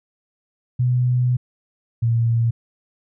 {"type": "tone pair in turn", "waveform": "sine", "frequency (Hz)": [124.5, 115.97], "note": ["B2", "A#2"], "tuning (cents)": [14, -9], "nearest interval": "minor second", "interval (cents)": 123, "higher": "first", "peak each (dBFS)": -15, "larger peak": "neither", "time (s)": [[0.79, 1.37], [2.02, 2.51]], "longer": "first", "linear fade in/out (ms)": 10, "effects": []}